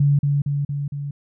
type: tone with echo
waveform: sine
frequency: 142.8 Hz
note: D3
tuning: 48 cents flat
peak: -13 dBFS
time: 0-0.19 s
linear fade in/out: 5 ms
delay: 230 ms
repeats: 4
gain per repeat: -3 dB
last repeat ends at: 1.11 s
effects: none